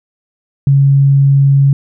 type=tone; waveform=sine; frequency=138.59 Hz; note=C#3; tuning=in tune; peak=-5 dBFS; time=0.67-1.73 s; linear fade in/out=2 ms; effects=none